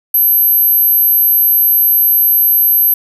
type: tone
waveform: sine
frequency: 12430 Hz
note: G9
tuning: 16 cents flat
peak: -7 dBFS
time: 0.14-2.94 s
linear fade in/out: 5 ms
effects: none